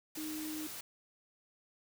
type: tone in noise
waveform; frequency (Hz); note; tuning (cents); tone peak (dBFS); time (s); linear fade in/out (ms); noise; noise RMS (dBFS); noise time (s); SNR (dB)
sine; 309.3; D#4; -10; -39; 0.17-0.67; 5; white; -45; 0.15-0.81; +3
effects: none